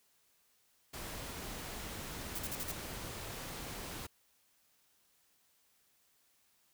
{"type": "noise", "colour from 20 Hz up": "pink", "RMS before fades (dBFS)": -44, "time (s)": [0.93, 4.07], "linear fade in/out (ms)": 10}
{"type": "noise bursts", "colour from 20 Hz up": "blue", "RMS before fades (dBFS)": -40, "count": 5, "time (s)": [2.35, 2.718], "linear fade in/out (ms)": 5, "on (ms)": 40, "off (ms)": 42}
{"effects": ["white hiss -72 dBFS RMS until 6.73 s"]}